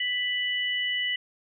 sine tone pair together, 1980.1 / 2960 Hz, B6 / F#7, +4 / 0 cents, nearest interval perfect fifth, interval 696 cents, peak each -28 dBFS, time 0-1.16 s, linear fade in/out 5 ms, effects none

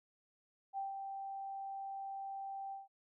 sine tone with ADSR envelope, 783 Hz, G5, 2 cents flat, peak -36 dBFS, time 0.73-2.88 s, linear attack 46 ms, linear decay 150 ms, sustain -5 dB, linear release 160 ms, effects none

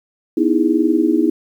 sine chord, E major seventh, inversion second, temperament just, 247.2 / 309 / 329.6 / 412 Hz, B3 / D#4 / E4 / G#4, +2 / -12 / 0 / -14 cents, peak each -20 / -16 / -16 / -22 dBFS, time 0.37-1.3 s, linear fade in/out 5 ms, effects 8-bit

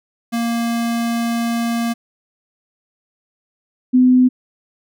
square / sine tone pair in turn, 233.1 / 253 Hz, A#3 / B3, 0 / +42 cents, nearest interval minor second, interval 142 cents, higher second, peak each -18 / -8 dBFS, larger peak second, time 0.32-1.94 / 3.93-4.29 s, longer first, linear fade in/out 20 ms, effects none

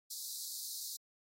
pink high-pass noise, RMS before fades -43 dBFS, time 0.1-0.97 s, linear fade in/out 10 ms, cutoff 3900 Hz, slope 96 dB/octave, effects AAC 48 kbps

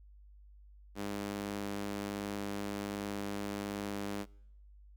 sawtooth tone with high-pass filter, 101.3 Hz, G#2, 43 cents flat, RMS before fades -39 dBFS, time 0.95-4.26 s, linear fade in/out 50 ms, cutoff 240 Hz, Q 1.3, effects noise-tail reverb RT60 0.8 s tail -26 dB re dry + added 50 Hz sine -54 dBFS peak until 4.96 s

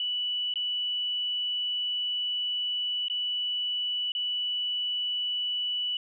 sine tone with dropouts, 2960 Hz, F#7, in tune, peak -27 dBFS, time 0-5.97 s, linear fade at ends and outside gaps 2 ms, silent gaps 0.539-0.557 / 3.083-3.099 / 4.12-4.15 s, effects none

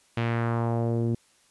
sawtooth tone with low-pass filter sweep, 116.54 Hz, A#2, in tune, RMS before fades -26 dBFS, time 0.17-1.15 s, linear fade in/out 5 ms, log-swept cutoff 2900 to 300 Hz, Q 1.7, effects white hiss -62 dBFS RMS until 1.5 s + resampled to 24000 Hz

